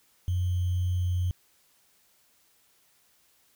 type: tone with sample-and-hold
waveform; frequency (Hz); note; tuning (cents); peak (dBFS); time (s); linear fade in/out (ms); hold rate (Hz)
sine; 89.8; F2; +49; -24; 0.28-1.31; 0; 3150
effects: white hiss -65 dBFS RMS until 3.55 s